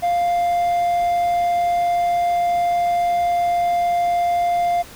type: tone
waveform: triangle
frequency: 698.5 Hz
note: F5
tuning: in tune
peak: -14 dBFS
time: 0.02-4.83 s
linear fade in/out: 20 ms
effects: pink hiss -40 dBFS RMS until 4.95 s